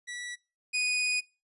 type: tone pair in turn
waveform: sawtooth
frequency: 1949 / 2479 Hz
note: B6 / D#7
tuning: -23 / -7 cents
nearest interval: major third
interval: 416 cents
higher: second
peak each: -33 / -23 dBFS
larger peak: second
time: 0.07-0.36 / 0.73-1.21 s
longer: second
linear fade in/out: 20 ms
effects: noise-tail reverb RT60 0.3 s tail -24 dB re dry + resampled to 24000 Hz